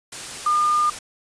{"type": "tone in noise", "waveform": "sine", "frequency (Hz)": 1210, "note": "D#6", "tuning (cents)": -49, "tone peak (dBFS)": -16, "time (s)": [0.46, 0.9], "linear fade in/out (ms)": 5, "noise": "white", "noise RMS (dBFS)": -33, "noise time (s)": [0.12, 0.99], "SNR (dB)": 14, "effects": ["resampled to 22050 Hz"]}